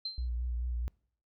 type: tone with exponential decay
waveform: sine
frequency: 4124 Hz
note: C8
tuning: 26 cents flat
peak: -31 dBFS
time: 0.05-0.29 s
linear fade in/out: 5 ms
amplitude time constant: 51 ms
type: tone with vibrato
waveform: sine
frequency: 60.3 Hz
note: B1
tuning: 41 cents flat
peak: -31 dBFS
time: 0.18-0.88 s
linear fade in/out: 0 ms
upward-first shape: sine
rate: 4.6 Hz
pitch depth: 38 cents each way
effects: noise-tail reverb RT60 0.6 s tail -25 dB re dry